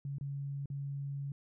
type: tone with dropouts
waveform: sine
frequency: 140 Hz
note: C#3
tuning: 18 cents sharp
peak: -36 dBFS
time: 0.05-1.32 s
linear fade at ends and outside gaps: 2 ms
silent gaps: 0.184-0.21 / 0.658-0.701 s
effects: none